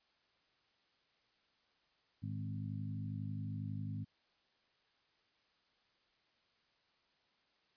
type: harmonic tone with a mistuned harmonic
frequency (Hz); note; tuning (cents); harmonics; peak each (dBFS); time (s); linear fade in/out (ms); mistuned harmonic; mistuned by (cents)
52.1; G#1; +6; 2 / 3 / 4 / 5; -41 / -45 / -47 / -49; 2.22-4.05; 20; 2; +33
effects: white hiss -75 dBFS RMS until 7.76 s + resampled to 11025 Hz